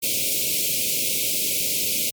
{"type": "band-stop noise", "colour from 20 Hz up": "white", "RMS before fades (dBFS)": -23, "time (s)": [0.02, 2.11], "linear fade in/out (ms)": 20, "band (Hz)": [620, 2200], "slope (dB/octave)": 96, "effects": ["high-pass 100 Hz 12 dB/octave", "MP3 96 kbps"]}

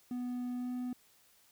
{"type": "tone with pitch glide", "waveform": "triangle", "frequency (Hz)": [246.9, 248.9], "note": ["B3", "B3"], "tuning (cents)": [0, 14], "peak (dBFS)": -33, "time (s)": [0.11, 0.93], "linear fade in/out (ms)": 2, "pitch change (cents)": 14, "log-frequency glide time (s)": [0.55, 0.71], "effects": ["white hiss -66 dBFS RMS until 1.51 s"]}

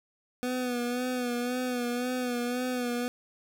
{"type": "tone with vibrato", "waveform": "25% pulse", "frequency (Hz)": 246.9, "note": "B3", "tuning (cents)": 0, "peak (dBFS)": -25, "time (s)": [0.43, 3.08], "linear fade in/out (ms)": 0, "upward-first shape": "sine", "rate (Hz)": 1.9, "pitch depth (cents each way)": 44, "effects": []}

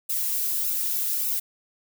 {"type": "noise with flanger", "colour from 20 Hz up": "violet", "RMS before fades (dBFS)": -26, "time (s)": [0.09, 1.4], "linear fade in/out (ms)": 10, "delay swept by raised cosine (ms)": [0.76, 2.66], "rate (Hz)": 1.7, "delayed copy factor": 0.55, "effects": []}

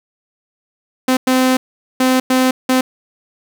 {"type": "tone bursts at uneven times", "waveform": "sawtooth", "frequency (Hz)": 257.7, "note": "C4", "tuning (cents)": -26, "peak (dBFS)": -7, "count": 5, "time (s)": [[1.08, 1.17], [1.27, 1.57], [2, 2.2], [2.3, 2.51], [2.69, 2.81]], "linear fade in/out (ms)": 5, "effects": ["8-bit"]}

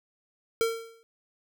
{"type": "tone with exponential decay", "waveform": "square", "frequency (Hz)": 455.9, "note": "A#4", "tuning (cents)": -39, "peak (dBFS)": -21, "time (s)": [0.61, 1.03], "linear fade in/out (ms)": 0, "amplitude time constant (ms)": 91, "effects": []}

